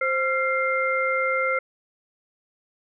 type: tone cluster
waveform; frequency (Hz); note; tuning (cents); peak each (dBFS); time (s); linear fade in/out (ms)
sine; 524 / 1372 / 2100; C5 / F6 / C7; +2 / -31 / +6; -25; 0.01-1.59; 5
effects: none